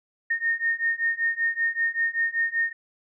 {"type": "beating tone pair", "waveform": "sine", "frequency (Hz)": [1835, 1840.2], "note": ["A#6", "A#6"], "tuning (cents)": [-28, -23], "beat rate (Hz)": 5.2, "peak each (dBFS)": [-26, -25], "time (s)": [0.3, 2.73], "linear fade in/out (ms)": 10, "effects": []}